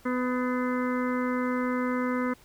harmonic tone with a mistuned harmonic, 250.6 Hz, B3, 25 cents sharp, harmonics 1 / 2 / 4 / 5 / 6 / 7 / 8, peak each -27 / -32 / -36 / -36 / -40 / -42 / -40 dBFS, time 0.05-2.34 s, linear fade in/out 10 ms, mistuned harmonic 8, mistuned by +43 cents, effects pink hiss -57 dBFS RMS until 2.44 s

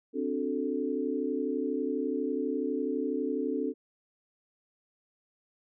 sine chord, D dominant seventh, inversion third, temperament equal, 261.6 / 293.7 / 370 / 440 Hz, C4 / D4 / F#4 / A4, 0 / 0 / 0 / 0 cents, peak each -33 / -33 / -37 / -33 dBFS, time 0.13-3.74 s, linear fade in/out 50 ms, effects none

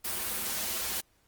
white noise with comb filter, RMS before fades -33 dBFS, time 0.04-1.01 s, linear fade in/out 10 ms, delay 7 ms, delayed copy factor -0.95, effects pink hiss -68 dBFS RMS until 1.27 s + Opus 32 kbps

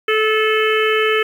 harmonic tone, 434.7 Hz, A4, 21 cents flat, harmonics 1 / 3 / 4 / 5 / 6 / 7, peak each -16 / -21 / -22 / -23 / -24 / -24 dBFS, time 0.08-1.23 s, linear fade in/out 5 ms, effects 7-bit

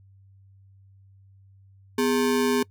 square ring-modulated tone, 329.6 Hz, E4, in tune, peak -18 dBFS, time 1.98-2.63 s, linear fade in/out 5 ms, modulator 80.4 Hz, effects noise-tail reverb RT60 0.1 s tail -24 dB re dry + added 97 Hz sine -51 dBFS peak until 2.7 s

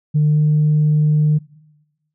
sine tone with pitch glide, 150.3 to 151.52 Hz, D3 to D#3, +40 to -46 cents, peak -10 dBFS, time 0.14-1.39 s, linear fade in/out 20 ms, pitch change +14 cents, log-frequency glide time 0.28-0.39 s, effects noise-tail reverb RT60 1.0 s tail -22 dB re dry + tanh soft clip ceiling -8 dBFS

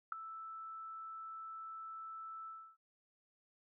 sine tone with ADSR envelope, 1318.5 Hz, E6, in tune, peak -29 dBFS, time 0.12-2.77 s, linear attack 4 ms, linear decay 3 ms, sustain -16 dB, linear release 300 ms, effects none

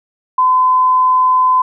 sine tone, 1019 Hz, C6, 46 cents flat, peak -8 dBFS, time 0.38-1.62 s, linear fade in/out 5 ms, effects none

